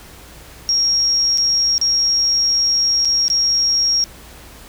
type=tone with dropouts; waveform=sine; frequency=5588 Hz; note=F8; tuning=in tune; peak=-13 dBFS; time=0.69-4.04 s; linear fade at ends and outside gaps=0 ms; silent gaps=1.375-1.381 / 1.78-1.814 / 3.049-3.054 / 3.281-3.301 s; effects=added 60 Hz sine -43 dBFS peak until 4.68 s + pink hiss -41 dBFS RMS until 4.68 s